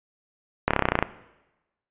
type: slowing click train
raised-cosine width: 0.5 ms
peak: -4 dBFS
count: 12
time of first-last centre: 0.68-1.026 s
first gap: 27 ms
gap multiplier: 1.03
effects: noise-tail reverb RT60 1.0 s tail -17 dB re dry + resampled to 8000 Hz